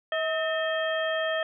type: harmonic tone with a mistuned harmonic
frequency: 640 Hz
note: D#5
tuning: 49 cents sharp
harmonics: 1 / 2 / 3 / 4 / 5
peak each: -27 / -35 / -31 / -43 / -35 dBFS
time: 0.12-1.43 s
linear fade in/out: 2 ms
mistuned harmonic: 3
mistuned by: -100 cents
effects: none